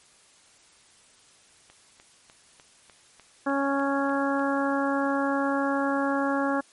click train, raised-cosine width 0.3 ms, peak -33 dBFS, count 10, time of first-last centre 1.7-4.395 s, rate 3.34 Hz
harmonic tone, 277.2 Hz, C#4, in tune, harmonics 1 / 2 / 3 / 4 / 5 / 6, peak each -26 / -29 / -31 / -32 / -33 / -34 dBFS, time 3.46-6.61 s, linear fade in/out 10 ms
effects white hiss -57 dBFS RMS until 6.72 s + MP3 48 kbps

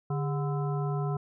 harmonic tone with a mistuned harmonic, 146 Hz, D3, 10 cents flat, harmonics 1 / 3 / 5 / 7 / 9, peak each -28 / -36 / -39 / -42 / -43 dBFS, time 0.1-1.17 s, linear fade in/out 5 ms, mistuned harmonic 3, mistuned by -130 cents, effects none

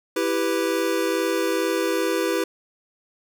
square chord, E minor, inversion none, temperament equal, 329.6 / 392 / 493.9 Hz, E4 / G4 / B4, 0 / 0 / 0 cents, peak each -26 dBFS, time 0.16-2.44 s, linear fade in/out 5 ms, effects none

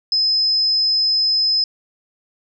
sine tone, 5100 Hz, D#8, 42 cents sharp, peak -14 dBFS, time 0.12-1.64 s, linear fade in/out 2 ms, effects none

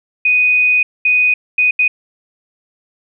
sine tone bursts at uneven times, 2489 Hz, D#7, in tune, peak -9 dBFS, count 4, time 0.25-0.83 / 1.05-1.34 / 1.58-1.71 / 1.79-1.88 s, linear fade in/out 5 ms, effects none

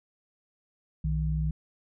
sine tone pair together, 61.74 / 155.89 Hz, B1 / D#3, 0 / +4 cents, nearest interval octave + major third, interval 1604 cents, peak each -28 dBFS, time 1.04-1.51 s, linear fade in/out 5 ms, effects none

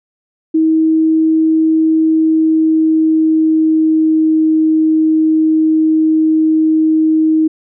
sine tone with pitch glide, 318.7 to 315.4 Hz, D#4 to D#4, +42 to +24 cents, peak -8 dBFS, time 0.54-7.48 s, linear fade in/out 10 ms, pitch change -18 cents, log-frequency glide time 1.99-4.47 s, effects none

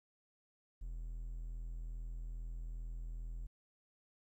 triangle tone, 41.2 Hz, E1, in tune, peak -39 dBFS, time 0.81-3.47 s, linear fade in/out 10 ms, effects 13-bit

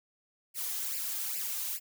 blue noise with flanger, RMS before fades -35 dBFS, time 0.54-1.8 s, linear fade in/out 50 ms, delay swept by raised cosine 0.4 to 2.5 ms, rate 2.4 Hz, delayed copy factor +0.9, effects none

